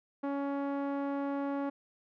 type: tone with low-pass filter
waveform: sawtooth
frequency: 280 Hz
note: C#4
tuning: 18 cents sharp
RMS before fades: -34 dBFS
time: 0.23-1.7 s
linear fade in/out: 10 ms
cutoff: 1100 Hz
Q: 0.98
effects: none